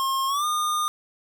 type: tone with pitch glide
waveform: square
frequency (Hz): 1072 to 1217.3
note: C6 to D#6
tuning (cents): +42 to -38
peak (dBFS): -23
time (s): 0-0.88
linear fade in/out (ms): 0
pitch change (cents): +220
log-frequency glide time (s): 0.27-0.45
effects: none